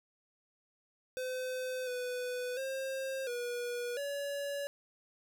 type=tone with pitch steps; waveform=square; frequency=511 / 497.2 / 533 / 483.5 / 567 Hz; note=C5 / B4 / C5 / B4 / C#5; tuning=-41 / +12 / +32 / -37 / +39 cents; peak=-36 dBFS; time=1.17-4.67 s; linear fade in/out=0 ms; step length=700 ms; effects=none